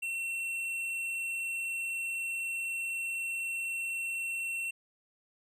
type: tone with tanh clipping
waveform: sine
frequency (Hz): 2712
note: E7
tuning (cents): +49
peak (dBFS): -34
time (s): 0.02-4.71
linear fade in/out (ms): 10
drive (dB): 10
effects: none